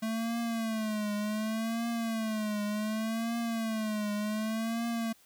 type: tone with vibrato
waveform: square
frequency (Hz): 220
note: A3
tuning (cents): 0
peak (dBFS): -31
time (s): 0.02-5.13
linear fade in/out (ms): 10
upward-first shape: triangle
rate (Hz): 0.67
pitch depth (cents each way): 110
effects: white hiss -62 dBFS RMS until 5.25 s